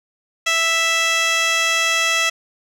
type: tone with band-pass filter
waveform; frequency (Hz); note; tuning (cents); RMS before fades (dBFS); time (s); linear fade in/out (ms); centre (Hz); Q
15% pulse; 659.3; E5; 0; -18; 0.46-2.3; 10; 3900; 1.2
effects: none